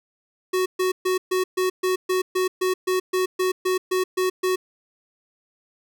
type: tone bursts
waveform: square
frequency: 370.6 Hz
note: F#4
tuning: 3 cents sharp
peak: -20 dBFS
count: 16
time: 0.53-4.56 s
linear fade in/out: 10 ms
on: 130 ms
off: 130 ms
effects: none